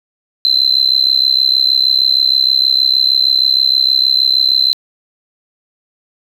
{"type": "tone with amplitude modulation", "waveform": "sine", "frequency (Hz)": 4069, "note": "C8", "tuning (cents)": -49, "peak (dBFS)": -4, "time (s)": [0.45, 4.73], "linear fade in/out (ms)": 0, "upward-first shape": "sine", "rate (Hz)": 66.4, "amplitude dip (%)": 95, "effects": ["tanh soft clip ceiling -1 dBFS", "7-bit"]}